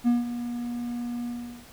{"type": "tone with ADSR envelope", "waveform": "triangle", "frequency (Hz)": 240, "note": "B3", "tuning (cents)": -49, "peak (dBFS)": -15, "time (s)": [0.04, 1.66], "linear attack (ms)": 35, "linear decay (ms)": 170, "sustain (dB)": -12, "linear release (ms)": 400, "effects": ["pink hiss -50 dBFS RMS until 1.72 s"]}